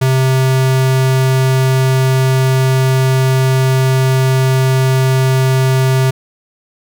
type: tone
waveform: square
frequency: 131.3 Hz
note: C3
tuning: 6 cents sharp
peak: -10 dBFS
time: 0.01-6.11 s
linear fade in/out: 10 ms
effects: none